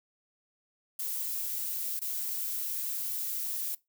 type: noise with dropouts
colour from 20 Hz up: violet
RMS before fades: -34 dBFS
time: 0.99-3.75 s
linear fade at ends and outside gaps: 5 ms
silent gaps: 1.993-2.016 s
effects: noise-tail reverb RT60 0.2 s tail -21 dB re dry